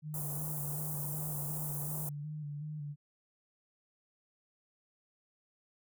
sine tone with vibrato, 149 Hz, D3, 25 cents sharp, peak -38 dBFS, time 0.02-2.96 s, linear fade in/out 50 ms, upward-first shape square, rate 2.7 Hz, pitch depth 38 cents each way
white band-stop noise, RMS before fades -40 dBFS, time 0.14-2.09 s, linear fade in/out 2 ms, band 970 to 8900 Hz, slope 24 dB/octave
effects none

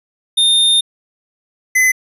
square tone pair in turn, 3640 / 2029 Hz, A#7 / B6, -42 / +46 cents, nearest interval minor seventh, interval 1012 cents, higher first, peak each -10 dBFS, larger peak neither, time 0.37-0.81 / 1.75-1.92 s, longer first, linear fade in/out 10 ms, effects resampled to 32000 Hz

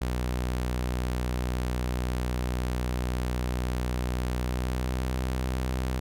sawtooth tone with pitch glide, 61.9 to 63.64 Hz, B1 to C2, +5 to -47 cents, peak -23 dBFS, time 0.01-6 s, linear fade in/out 10 ms, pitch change +48 cents, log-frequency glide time 4.38-5.09 s, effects none

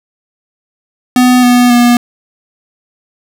square tone with pitch steps, 250 / 245.6 / 241.2 Hz, B3 / B3 / B3, +21 / -9 / -41 cents, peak -5 dBFS, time 1.16-1.97 s, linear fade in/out 2 ms, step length 270 ms, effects none

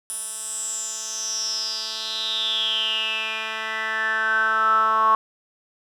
10% pulse tone with band-pass filter sweep, 220 Hz, A3, in tune, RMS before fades -24 dBFS, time 0.1-5.15 s, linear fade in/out 0 ms, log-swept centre 9900 to 1100 Hz, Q 9.7, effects none

